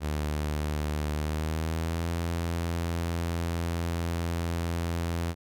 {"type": "tone with pitch glide", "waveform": "sawtooth", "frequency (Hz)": [75.3, 84.52], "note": ["D2", "E2"], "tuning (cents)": [44, 44], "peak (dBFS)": -24, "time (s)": [0, 5.35], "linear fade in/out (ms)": 50, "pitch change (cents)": 200, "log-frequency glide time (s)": [1.15, 2.08], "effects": []}